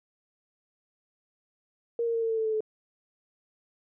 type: tone with pitch steps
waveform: sine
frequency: 467.6 / 462.5 / 457.4 / 452.5 / 447.5 / 442.6 / 437.8 / 433 Hz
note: A#4 / A#4 / A#4 / A4 / A4 / A4 / A4 / A4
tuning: +5 / -14 / -33 / +48 / +29 / +10 / -9 / -28 cents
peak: -25 dBFS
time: 1.99-2.606 s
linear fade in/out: 2 ms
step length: 77 ms
effects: none